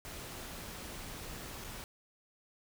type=noise with dropouts; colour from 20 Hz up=pink; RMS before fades=-45 dBFS; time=0.05-1.84 s; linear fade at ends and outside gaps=0 ms; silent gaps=1.641-1.646 s; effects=none